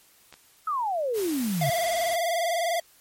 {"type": "clicks", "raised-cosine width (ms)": 0.2, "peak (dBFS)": -28, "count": 2, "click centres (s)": [0.326, 0.34]}
{"type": "exponential sweep", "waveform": "sine", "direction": "down", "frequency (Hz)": [1318.5, 130.81], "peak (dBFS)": -24, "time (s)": [0.67, 1.7], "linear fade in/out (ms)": 5}
{"type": "noise", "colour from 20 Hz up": "white", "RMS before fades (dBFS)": -37, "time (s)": [1.13, 2.18], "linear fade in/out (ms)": 50}
{"type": "tone with vibrato", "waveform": "square", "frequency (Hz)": 680, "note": "F5", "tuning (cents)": -46, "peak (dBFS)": -24, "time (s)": [1.61, 2.8], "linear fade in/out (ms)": 5, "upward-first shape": "sine", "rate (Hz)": 20, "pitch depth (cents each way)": 85}
{"effects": ["white hiss -58 dBFS RMS until 3 s", "MP3 64 kbps"]}